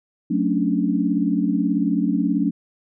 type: chord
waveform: sine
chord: D major seventh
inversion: first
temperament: just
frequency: 183.54 / 220.2 / 275.3 / 293.7 Hz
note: F#3 / A3 / C#4 / D4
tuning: -14 / +2 / -12 / 0 cents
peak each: -23 dBFS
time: 0.3-2.51 s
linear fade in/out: 10 ms
effects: none